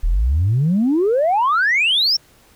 sine exponential sweep, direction up, 35.54 to 5610 Hz, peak -12 dBFS, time 0.03-2.17 s, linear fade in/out 10 ms, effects tanh soft clip ceiling -10 dBFS + pink hiss -52 dBFS RMS until 2.55 s

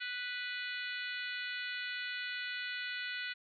harmonic tone with a mistuned harmonic, 493.9 Hz, B4, in tune, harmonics 3 / 4 / 5 / 6 / 7 / 8 / 9, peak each -41 / -43 / -45 / -47 / -48 / -49 / -50 dBFS, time 0-3.34 s, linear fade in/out 20 ms, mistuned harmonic 9, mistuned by -51 cents, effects none

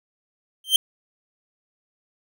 45% pulse tone with exponential growth, 3136 Hz, G7, in tune, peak -9 dBFS, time 0.64-0.76 s, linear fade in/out 2 ms, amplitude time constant 25 ms, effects none

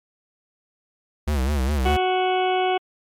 square tone with vibrato, 69.3 Hz, C#2, in tune, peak -20 dBFS, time 1.27-1.97 s, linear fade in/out 10 ms, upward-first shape sine, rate 4.9 Hz, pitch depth 150 cents each way
harmonic tone, 370 Hz, F#4, in tune, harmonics 1 / 2 / 3 / 4 / 6 / 7 / 8 / 9, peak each -22 / -21 / -33 / -33 / -32 / -36 / -33 / -38 dBFS, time 1.85-2.78 s, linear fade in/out 10 ms
effects MP3 96 kbps

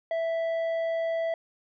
sine tone with tanh clipping, 659.3 Hz, E5, in tune, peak -27 dBFS, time 0.11-1.34 s, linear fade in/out 2 ms, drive 7 dB, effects none

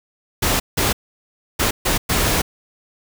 pink noise bursts at uneven times, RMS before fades -18 dBFS, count 5, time 0.42-0.6 / 0.77-0.93 / 1.59-1.71 / 1.85-1.98 / 2.09-2.42 s, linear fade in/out 10 ms, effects none

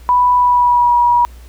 sine tone with pitch glide, 987.8 to 963 Hz, B5 to B5, 0 to -44 cents, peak -8 dBFS, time 0.09-1.25 s, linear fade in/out 0 ms, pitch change -44 cents, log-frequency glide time 0.36-0.93 s, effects added 60 Hz sine -34 dBFS peak until 1.48 s + pink hiss -47 dBFS RMS until 1.48 s

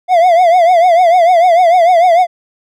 triangle tone with vibrato, 698.5 Hz, F5, in tune, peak -3 dBFS, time 0.08-2.27 s, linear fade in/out 50 ms, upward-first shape triangle, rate 6.7 Hz, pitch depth 130 cents each way, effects none

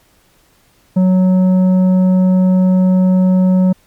sine tone with tanh clipping, 185 Hz, F#3, in tune, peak -9 dBFS, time 0.96-3.73 s, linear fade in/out 10 ms, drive 8 dB, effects pink hiss -53 dBFS RMS until 3.86 s + MP3 96 kbps

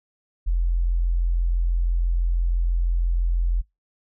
sine tone, 43.03 Hz, F1, 25 cents flat, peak -18 dBFS, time 0.46-3.62 s, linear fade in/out 20 ms, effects noise-tail reverb RT60 0.2 s tail -25 dB re dry

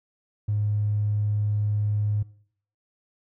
triangle tone, 104.5 Hz, G#2, 11 cents sharp, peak -18 dBFS, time 0.48-2.23 s, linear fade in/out 10 ms, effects noise-tail reverb RT60 0.6 s tail -25 dB re dry + tanh soft clip ceiling -19 dBFS

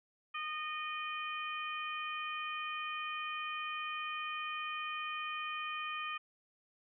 harmonic tone, 615 Hz, D#5, 20 cents flat, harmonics 2 / 3 / 4 / 5, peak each -40 / -46 / -42 / -46 dBFS, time 0.34-6.18 s, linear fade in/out 10 ms, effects none

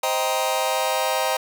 sawtooth chord, C minor seventh, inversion none, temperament just, 523.3 / 627.9 / 784.9 / 941.9 Hz, C5 / Eb5 / G5 / Bb5, 0 / +16 / +2 / +18 cents, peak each -22 dBFS, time 0.03-1.37 s, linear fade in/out 5 ms, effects none

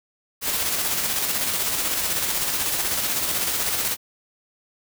white noise with tremolo, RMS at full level -23 dBFS, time 0.41-3.97 s, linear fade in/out 50 ms, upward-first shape square, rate 16 Hz, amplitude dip 30%, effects none

